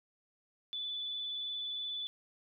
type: tone with vibrato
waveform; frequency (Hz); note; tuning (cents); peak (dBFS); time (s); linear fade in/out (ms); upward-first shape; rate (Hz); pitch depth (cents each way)
sine; 3478; A7; -21; -36; 0.73-2.07; 0; triangle; 17; 12
effects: none